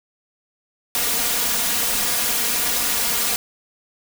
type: noise with comb filter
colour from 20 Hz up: white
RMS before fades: -21 dBFS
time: 0.95-3.36 s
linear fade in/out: 0 ms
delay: 4.2 ms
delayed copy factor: +0.85
effects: none